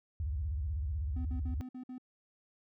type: tone with vibrato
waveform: sine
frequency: 73 Hz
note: D2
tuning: 10 cents flat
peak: -32 dBFS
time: 0.2-1.61 s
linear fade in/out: 0 ms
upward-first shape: square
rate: 16 Hz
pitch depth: 240 cents each way
type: tone bursts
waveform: triangle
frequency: 253.8 Hz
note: B3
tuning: 47 cents sharp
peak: -39 dBFS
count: 6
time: 1.16-1.982 s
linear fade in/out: 5 ms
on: 92 ms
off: 54 ms
effects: none